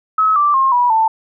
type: tone with pitch steps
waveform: sine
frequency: 1285 / 1171.6 / 1068.1 / 973.8 / 887.9 Hz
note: E6 / D6 / C6 / B5 / A5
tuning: -45 / -5 / +35 / -25 / +15 cents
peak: -10 dBFS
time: 0.18-1.08 s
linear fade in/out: 5 ms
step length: 180 ms
effects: none